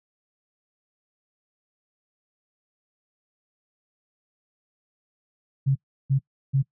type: tone bursts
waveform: sine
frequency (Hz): 136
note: C#3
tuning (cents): -33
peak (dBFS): -17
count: 3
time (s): 5.66-6.628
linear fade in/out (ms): 20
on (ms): 96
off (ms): 340
effects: noise-tail reverb RT60 0.1 s tail -23 dB re dry